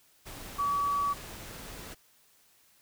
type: tone in noise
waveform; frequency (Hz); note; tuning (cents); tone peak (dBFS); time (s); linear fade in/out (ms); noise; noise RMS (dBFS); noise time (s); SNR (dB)
sine; 1141; C#6; +50; -26; 0.58-1.14; 20; pink; -44; 0.25-1.95; +15
effects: white hiss -64 dBFS RMS until 2.81 s